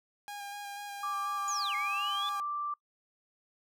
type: tone with vibrato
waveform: sawtooth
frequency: 812 Hz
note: G#5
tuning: 39 cents flat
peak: -36 dBFS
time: 0.28-2.4 s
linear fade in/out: 0 ms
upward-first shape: square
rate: 4.1 Hz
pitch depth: 14 cents each way
type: tone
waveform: sine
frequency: 1174.7 Hz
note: D6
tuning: in tune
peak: -32 dBFS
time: 1.03-2.74 s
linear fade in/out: 5 ms
type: linear two-way sweep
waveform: sine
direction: down then up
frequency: 7040 to 2100 to 3510 Hz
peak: -34 dBFS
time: 1.48-2.29 s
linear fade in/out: 0 ms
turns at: 1.75 s
effects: noise-tail reverb RT60 0.1 s tail -23 dB re dry